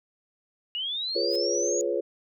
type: linear sweep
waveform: sine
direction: up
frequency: 2836 to 6790 Hz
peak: -28 dBFS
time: 0.75-1.81 s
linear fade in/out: 0 ms
type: chord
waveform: sine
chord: C# dominant seventh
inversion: first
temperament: equal with one note detuned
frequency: 349.2 / 421.1 / 493.9 / 554.4 Hz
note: E#4 / G#4 / B4 / C#5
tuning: 0 / +24 / 0 / 0 cents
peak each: -30 dBFS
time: 1.15-2.01 s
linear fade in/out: 10 ms
type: noise with exponential growth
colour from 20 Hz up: white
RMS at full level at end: -41 dBFS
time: 1.25-1.36 s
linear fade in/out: 2 ms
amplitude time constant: 23 ms
effects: none